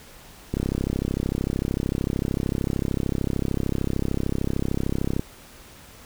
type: click train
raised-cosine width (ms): 3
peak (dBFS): -11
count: 156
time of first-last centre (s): 0.54-5.195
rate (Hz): 33.3
effects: pink hiss -47 dBFS RMS until 6.05 s

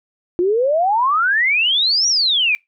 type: exponential two-way sweep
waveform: sine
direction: up then down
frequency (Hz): 341.5 to 5860 to 2327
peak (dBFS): -13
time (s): 0.39-2.55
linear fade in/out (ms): 0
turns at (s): 2.08
effects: noise-tail reverb RT60 0.2 s tail -26 dB re dry

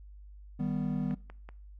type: chord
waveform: triangle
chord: Eb augmented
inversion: none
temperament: equal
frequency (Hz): 155.56 / 196 / 246.9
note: Eb3 / G3 / B3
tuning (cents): 0 / 0 / 0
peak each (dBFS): -32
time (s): 0.59-1.15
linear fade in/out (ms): 10
type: click train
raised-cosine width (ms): 0.5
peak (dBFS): -32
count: 3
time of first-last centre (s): 1.11-1.49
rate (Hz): 5.27
effects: noise-tail reverb RT60 0.5 s tail -22 dB re dry + added 50 Hz sine -47 dBFS peak until 1.79 s

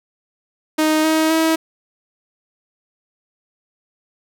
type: tone with pitch steps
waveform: sawtooth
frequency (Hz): 311.1 / 316.5 / 322.1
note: D#4 / D#4 / E4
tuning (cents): 0 / +30 / -40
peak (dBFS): -10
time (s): 0.78-1.56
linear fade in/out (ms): 10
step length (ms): 260
effects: none

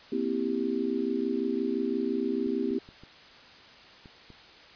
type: chord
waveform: sine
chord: C dominant seventh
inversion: third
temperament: just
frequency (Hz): 235.5 / 261.6 / 327 / 392.4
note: Bb3 / C4 / E4 / G4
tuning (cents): +18 / 0 / -14 / +2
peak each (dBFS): -33 / -31 / -33 / -31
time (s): 0.12-2.79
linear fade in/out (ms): 5
type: clicks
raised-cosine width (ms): 3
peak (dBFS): -36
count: 6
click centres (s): 2.466 / 2.709 / 2.889 / 3.036 / 4.058 / 4.303
effects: white hiss -51 dBFS RMS until 4.75 s + resampled to 11025 Hz

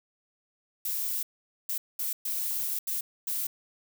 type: noise bursts at uneven times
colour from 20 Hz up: violet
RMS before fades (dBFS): -31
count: 6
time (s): 0.85-1.23 / 1.69-1.78 / 1.99-2.13 / 2.25-2.79 / 2.87-3.01 / 3.27-3.47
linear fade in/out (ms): 5
effects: none

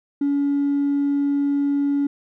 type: tone with hard clipping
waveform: sine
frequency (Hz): 283.3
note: C#4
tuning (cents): +38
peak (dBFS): -18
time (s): 0.21-2.07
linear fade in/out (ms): 5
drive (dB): 1
effects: none

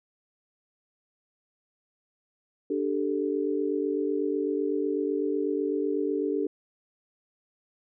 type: chord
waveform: sine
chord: D suspended fourth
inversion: none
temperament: equal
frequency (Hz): 293.7 / 392 / 440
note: D4 / G4 / A4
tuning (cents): 0 / 0 / 0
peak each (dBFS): -29 / -29 / -30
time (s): 2.7-6.47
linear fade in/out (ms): 5
effects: none

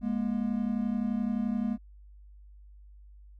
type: tone pair together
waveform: triangle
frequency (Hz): 207.4 / 239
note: G#3 / A#3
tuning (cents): -2 / +43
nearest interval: major second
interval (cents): 245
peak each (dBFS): -28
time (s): 0.01-1.78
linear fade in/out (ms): 50
effects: added 50 Hz sine -49 dBFS peak until 3.39 s

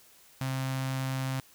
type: tone with notch filter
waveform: sawtooth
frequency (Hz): 132.1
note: C3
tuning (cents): +17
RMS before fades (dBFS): -32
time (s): 0.41-1.4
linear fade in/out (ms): 2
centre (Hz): 410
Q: 1.2
effects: white hiss -58 dBFS RMS until 1.54 s

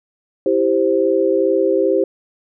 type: chord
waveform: sine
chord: C major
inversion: first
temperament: equal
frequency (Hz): 329.6 / 392 / 523.3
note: E4 / G4 / C5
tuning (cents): 0 / 0 / 0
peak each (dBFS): -19 / -16 / -17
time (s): 0.46-2.04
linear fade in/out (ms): 2
effects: none

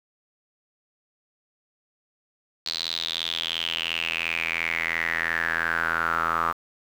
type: tone with band-pass filter sweep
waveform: square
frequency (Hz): 41.44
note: E1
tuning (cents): +10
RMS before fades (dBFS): -27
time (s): 2.65-6.53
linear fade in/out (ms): 20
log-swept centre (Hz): 4300 to 1200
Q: 7.6
effects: 8-bit

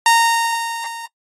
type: tone with level ramp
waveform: sawtooth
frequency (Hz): 924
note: A#5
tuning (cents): -16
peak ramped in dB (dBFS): -5 to -26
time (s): 0.06-1.06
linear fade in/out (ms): 2
effects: noise-tail reverb RT60 0.1 s tail -21 dB re dry + AAC 32 kbps

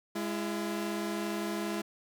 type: tone pair together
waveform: sawtooth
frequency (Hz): 207.4 / 337.3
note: G#3 / E4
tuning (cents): -2 / +40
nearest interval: minor sixth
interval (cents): 842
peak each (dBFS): -31 / -31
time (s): 0.15-1.82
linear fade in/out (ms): 10
effects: none

